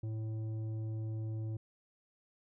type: tone with tanh clipping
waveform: sine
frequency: 110 Hz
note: A2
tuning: in tune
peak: -37 dBFS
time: 0.03-1.57 s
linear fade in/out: 5 ms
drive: 9 dB
effects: none